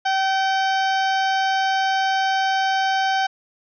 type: harmonic tone with a mistuned harmonic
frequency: 770 Hz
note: G5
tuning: 31 cents flat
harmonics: 1 / 2 / 3 / 4 / 5 / 6 / 7 / 8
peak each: -19 / -24 / -34 / -30 / -37 / -36 / -36 / -41 dBFS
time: 0.05-3.27 s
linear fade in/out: 10 ms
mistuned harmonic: 5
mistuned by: -41 cents
effects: none